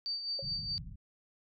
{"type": "tone with tremolo", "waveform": "sine", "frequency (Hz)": 4614, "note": "D8", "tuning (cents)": -31, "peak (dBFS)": -32, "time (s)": [0.06, 0.78], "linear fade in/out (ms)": 0, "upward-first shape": "sine", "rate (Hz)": 4.8, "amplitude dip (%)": 55}
{"type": "tone with exponential decay", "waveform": "sine", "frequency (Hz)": 548, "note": "C#5", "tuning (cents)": -20, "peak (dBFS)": -35, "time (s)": [0.39, 0.47], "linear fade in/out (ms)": 2, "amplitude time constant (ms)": 16}
{"type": "low-pass noise", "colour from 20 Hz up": "white", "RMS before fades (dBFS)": -45, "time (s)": [0.42, 0.96], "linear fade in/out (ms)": 10, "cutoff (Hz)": 180, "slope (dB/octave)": 48}
{"effects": []}